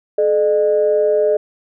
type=tone pair together; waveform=sine; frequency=428.9 / 606.6 Hz; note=A4 / D#5; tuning=-44 / -44 cents; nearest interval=tritone; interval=600 cents; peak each=-14 dBFS; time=0.18-1.37 s; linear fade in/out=5 ms; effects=tanh soft clip ceiling -4 dBFS